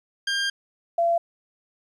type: tone pair in turn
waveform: 20% pulse / sine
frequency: 1600 / 680.3 Hz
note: G6 / F5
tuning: +35 / -46 cents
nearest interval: octave + minor third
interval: 1481 cents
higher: first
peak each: -18 dBFS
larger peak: neither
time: 0.27-0.5 / 0.98-1.18 s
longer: first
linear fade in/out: 5 ms
effects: resampled to 22050 Hz + 10-bit